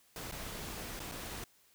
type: noise with dropouts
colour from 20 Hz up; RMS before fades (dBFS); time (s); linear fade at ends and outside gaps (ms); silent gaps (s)
pink; -43; 0.16-1.44; 1; 0.313-0.322 / 0.994-1.002 / 1.115-1.12
effects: white hiss -67 dBFS RMS until 1.74 s